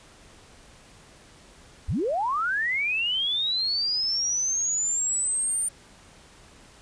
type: linear sweep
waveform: sine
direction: up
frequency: 40.52 to 9090 Hz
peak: -23 dBFS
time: 1.88-5.69 s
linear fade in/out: 10 ms
effects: pink hiss -52 dBFS RMS until 6.81 s + resampled to 22050 Hz